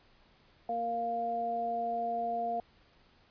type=harmonic tone; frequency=233.1 Hz; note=A#3; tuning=in tune; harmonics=1 / 2 / 3; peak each=-43 / -40 / -31 dBFS; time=0.69-2.6 s; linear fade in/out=2 ms; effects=pink hiss -64 dBFS RMS until 3.3 s + resampled to 11025 Hz